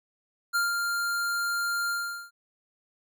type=tone with ADSR envelope; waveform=square; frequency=1396.9 Hz; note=F6; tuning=in tune; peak=-23 dBFS; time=0.53-2.31 s; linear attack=26 ms; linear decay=160 ms; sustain=-4 dB; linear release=410 ms; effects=none